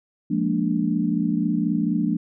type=chord; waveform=sine; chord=Bb dominant seventh; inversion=second; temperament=equal with one note detuned; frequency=174.61 / 209 / 233.1 / 293.7 Hz; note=F3 / Ab3 / Bb3 / D4; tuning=0 / +11 / 0 / 0 cents; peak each=-25 dBFS; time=0.3-2.17 s; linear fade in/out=10 ms; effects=none